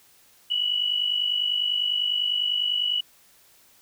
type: tone pair together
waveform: sine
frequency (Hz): 2934 / 2984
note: F#7 / F#7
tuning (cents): -15 / +14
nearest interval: unison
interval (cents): 29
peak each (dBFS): -23 / -28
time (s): 0.5-3.01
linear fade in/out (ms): 10
effects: white hiss -57 dBFS RMS until 3.81 s